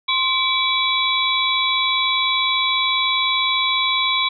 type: tone cluster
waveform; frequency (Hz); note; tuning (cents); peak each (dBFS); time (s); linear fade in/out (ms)
sine; 1050 / 2305 / 3409 / 3885; C6 / D7 / G#7 / B7; +6 / -33 / +45 / -29; -22; 0.08-4.29; 10
effects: none